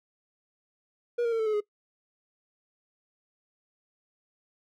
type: tone with pitch steps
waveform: triangle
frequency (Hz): 478.3 / 465.5 / 453 / 440.9 / 429.1 / 417.6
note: A#4 / A#4 / A#4 / A4 / A4 / G#4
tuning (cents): +44 / -2 / -50 / +4 / -43 / +10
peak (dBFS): -22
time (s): 1.18-1.606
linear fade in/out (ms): 10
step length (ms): 71
effects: noise-tail reverb RT60 0.1 s tail -21 dB re dry